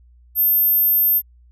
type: tone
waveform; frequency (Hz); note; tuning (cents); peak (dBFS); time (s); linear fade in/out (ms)
sine; 13290; G#9; 0; -13; 0.35-1.22; 50
effects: added 60 Hz sine -47 dBFS peak until 1.51 s